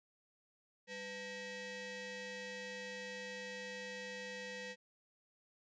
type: ring-modulated tone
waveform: sawtooth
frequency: 698.5 Hz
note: F5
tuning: in tune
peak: -37 dBFS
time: 0.87-4.76 s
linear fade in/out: 50 ms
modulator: 1200 Hz
effects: resampled to 16000 Hz